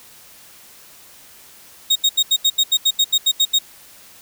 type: tone bursts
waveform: 35% pulse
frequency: 3739 Hz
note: A#7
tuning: 4 cents sharp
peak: -10 dBFS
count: 13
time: 1.9-3.589 s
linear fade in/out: 10 ms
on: 57 ms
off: 79 ms
effects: white hiss -45 dBFS RMS until 4.21 s